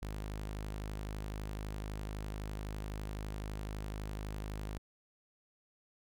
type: tone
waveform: sawtooth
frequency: 51.91 Hz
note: G#1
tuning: in tune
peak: -35 dBFS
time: 0.02-4.78 s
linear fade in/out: 5 ms
effects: none